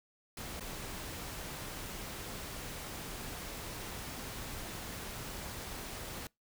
pink noise with dropouts, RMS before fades -43 dBFS, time 0.37-6.27 s, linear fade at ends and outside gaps 2 ms, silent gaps 0.597-0.607 s, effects noise-tail reverb RT60 0.2 s tail -25 dB re dry

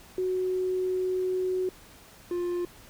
sine / triangle tone pair in turn, 370 / 352 Hz, F#4 / F4, 0 / +14 cents, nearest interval minor second, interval 86 cents, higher first, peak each -25 dBFS, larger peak neither, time 0.18-1.69 / 2.31-2.65 s, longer first, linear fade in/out 2 ms, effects pink hiss -52 dBFS RMS until 2.89 s

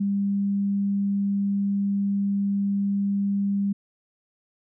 sine tone, 199.6 Hz, G3, 32 cents sharp, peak -21 dBFS, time 0-3.73 s, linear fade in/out 10 ms, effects none

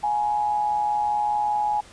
sine tone with amplitude modulation, 837 Hz, G#5, 13 cents sharp, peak -18 dBFS, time 0.03-1.81 s, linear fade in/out 10 ms, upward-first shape sine, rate 125 Hz, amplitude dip 50%, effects pink hiss -48 dBFS RMS until 1.92 s + resampled to 22050 Hz

